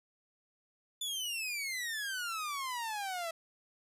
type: exponential sweep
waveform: sawtooth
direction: down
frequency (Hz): 3520 to 650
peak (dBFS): -32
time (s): 1.01-3.31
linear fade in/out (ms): 5
effects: resampled to 32000 Hz